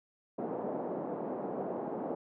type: band-pass noise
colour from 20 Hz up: white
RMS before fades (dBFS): -37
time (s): 0.38-2.15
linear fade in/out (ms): 10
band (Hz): 180 to 720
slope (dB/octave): 24
effects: none